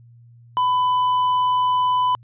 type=tone with tanh clipping; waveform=sine; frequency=1000 Hz; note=B5; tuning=21 cents sharp; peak=-17 dBFS; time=0.57-2.15 s; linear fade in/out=0 ms; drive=5 dB; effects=added 118 Hz sine -45 dBFS peak until 2.23 s + resampled to 8000 Hz